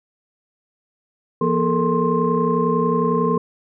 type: tone cluster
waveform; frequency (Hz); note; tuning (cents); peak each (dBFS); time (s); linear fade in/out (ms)
sine; 171.1 / 239.4 / 427.2 / 458.2 / 1055; F3 / A#3 / G#4 / A#4 / C6; -35 / +46 / +49 / -30 / +14; -22; 1.41-3.38; 5
effects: tanh soft clip ceiling -5 dBFS